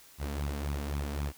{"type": "tone with flanger", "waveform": "sawtooth", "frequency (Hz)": 71.8, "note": "D2", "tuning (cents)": -39, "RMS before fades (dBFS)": -34, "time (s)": [0.18, 1.33], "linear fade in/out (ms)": 50, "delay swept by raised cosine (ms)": [0.8, 4.5], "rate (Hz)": 3.8, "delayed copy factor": 0.65, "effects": ["white hiss -56 dBFS RMS until 1.37 s"]}